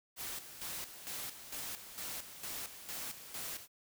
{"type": "noise with tremolo", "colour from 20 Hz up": "white", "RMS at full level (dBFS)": -42, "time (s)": [0.16, 3.68], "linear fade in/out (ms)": 50, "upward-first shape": "square", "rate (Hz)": 2.2, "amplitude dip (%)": 65, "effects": []}